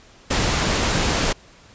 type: noise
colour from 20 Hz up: pink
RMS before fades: -20 dBFS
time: 0.3-1.33 s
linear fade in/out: 10 ms
effects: pink hiss -49 dBFS RMS until 1.74 s + resampled to 16000 Hz